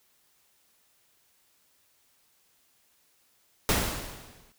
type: noise with exponential decay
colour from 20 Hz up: pink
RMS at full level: -22 dBFS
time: 3.69-4.52 s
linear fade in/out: 1 ms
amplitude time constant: 180 ms
effects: white hiss -67 dBFS RMS until 4.58 s